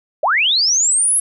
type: linear sweep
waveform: sine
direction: up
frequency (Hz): 519 to 11000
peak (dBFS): -12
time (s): 0.23-1.2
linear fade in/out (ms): 5
effects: none